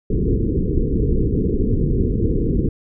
pink low-pass noise, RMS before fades -18 dBFS, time 0.1-2.69 s, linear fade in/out 5 ms, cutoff 470 Hz, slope 96 dB/octave, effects none

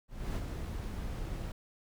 brown noise with ADSR envelope, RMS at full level -33 dBFS, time 0.08-1.52 s, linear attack 280 ms, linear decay 39 ms, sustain -5 dB, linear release 4 ms, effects none

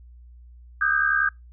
sine tone cluster, 1220 / 1273 / 1535 / 1606 Hz, D#6 / D#6 / G6 / G6, -34 / +39 / -37 / +41 cents, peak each -29 / -29 / -24 / -21 dBFS, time 0.81-1.29 s, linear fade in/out 5 ms, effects noise-tail reverb RT60 0.2 s tail -26 dB re dry + added 60 Hz sine -44 dBFS peak until 1.52 s

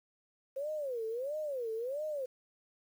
sine tone with vibrato, 523.3 Hz, C5, in tune, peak -34 dBFS, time 0.56-2.26 s, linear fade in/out 10 ms, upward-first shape sine, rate 1.5 Hz, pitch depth 290 cents each way, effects 10-bit

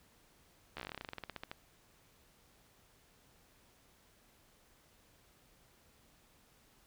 slowing click train, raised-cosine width 0.3 ms, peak -26 dBFS, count 21, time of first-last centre 0.77-1.515 s, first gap 13 ms, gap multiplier 1.1, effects pink hiss -67 dBFS RMS until 6.86 s

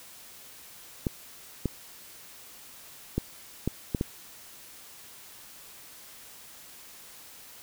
clicks, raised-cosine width 3 ms, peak -13 dBFS, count 6, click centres 1.068 / 1.657 / 3.18 / 3.676 / 3.948 / 4.011 s, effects white hiss -49 dBFS RMS until 7.62 s

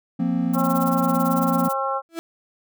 triangle chord, F suspended fourth, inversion none, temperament equal, 174.61 / 233.1 / 261.6 Hz, F3 / Bb3 / C4, 0 / 0 / 0 cents, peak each -22 dBFS, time 0.19-1.69 s, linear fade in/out 10 ms
harmonic tone, 269.5 Hz, C#4, 49 cents flat, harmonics 2 / 3 / 4 / 5, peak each -27 / -27 / -27 / -27 dBFS, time 0.53-2.02 s, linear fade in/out 50 ms
violet noise with tremolo, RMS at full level -31 dBFS, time 0.53-1.74 s, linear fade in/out 10 ms, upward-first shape sine, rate 18 Hz, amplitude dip 100%
35% pulse tone with exponential growth, 331.4 Hz, E4, 9 cents sharp, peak -22 dBFS, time 2.09-2.19 s, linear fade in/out 0 ms, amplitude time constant 20 ms
effects none

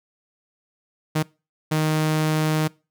sawtooth tone bursts at uneven times, 155.56 Hz, D#3, in tune, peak -15 dBFS, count 2, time 1.15-1.23 / 1.71-2.68 s, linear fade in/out 10 ms, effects noise-tail reverb RT60 0.3 s tail -23 dB re dry

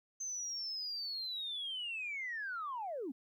sine linear sweep, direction down, 6272 to 233.3 Hz, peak -37 dBFS, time 0.2-3.12 s, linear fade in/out 10 ms, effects tanh soft clip ceiling -33 dBFS + 13-bit

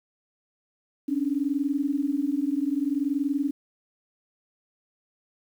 sine tone pair together, 273.1 / 293.7 Hz, C#4 / D4, -26 / 0 cents, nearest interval minor second, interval 126 cents, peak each -26 dBFS, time 1.08-3.51 s, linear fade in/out 10 ms, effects 9-bit

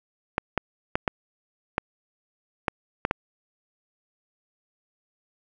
clicks, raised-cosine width 0.5 ms, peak -7 dBFS, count 8, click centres 0.381 / 0.577 / 0.955 / 1.078 / 1.781 / 2.682 / 3.051 / 3.111 s, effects none

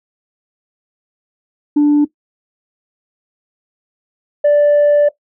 sine tone pair in turn, 293.7 / 585.7 Hz, D4 / D5, 0 / -5 cents, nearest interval octave, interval 1195 cents, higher second, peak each -5 dBFS, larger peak neither, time 1.76-2.05 / 4.44-5.09 s, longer second, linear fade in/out 10 ms, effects noise-tail reverb RT60 0.1 s tail -17 dB re dry + tanh soft clip ceiling -6 dBFS

